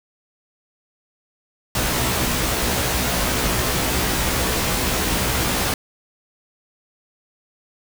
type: noise with comb filter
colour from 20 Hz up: pink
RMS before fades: -21 dBFS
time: 1.75-5.74 s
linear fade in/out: 2 ms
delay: 16 ms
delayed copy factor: +0.95
effects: none